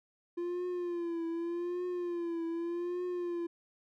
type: tone with vibrato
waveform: triangle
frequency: 345.2 Hz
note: F4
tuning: 20 cents flat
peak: -31 dBFS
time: 0.37-3.47 s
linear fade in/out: 10 ms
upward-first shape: triangle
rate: 0.84 Hz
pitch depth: 77 cents each way
effects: none